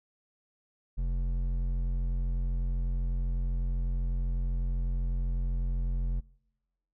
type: tone with hard clipping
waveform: sine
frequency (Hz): 44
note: F1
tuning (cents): +14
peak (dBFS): -29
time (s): 0.97-6.21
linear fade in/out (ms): 20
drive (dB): 8
effects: noise-tail reverb RT60 1.0 s tail -26 dB re dry